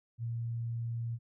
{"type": "tone", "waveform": "sine", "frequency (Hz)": 116.54, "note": "A#2", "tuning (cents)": 0, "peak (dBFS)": -33, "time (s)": [0.18, 1.19], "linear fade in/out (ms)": 50, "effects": []}